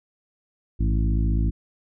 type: harmonic tone with a mistuned harmonic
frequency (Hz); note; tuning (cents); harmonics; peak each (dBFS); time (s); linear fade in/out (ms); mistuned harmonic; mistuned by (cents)
54.9; A1; -3; 1 / 2 / 3 / 4 / 5 / 6; -20 / -26 / -30 / -32 / -34 / -36; 0.79-1.51; 20; 2; -81
effects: none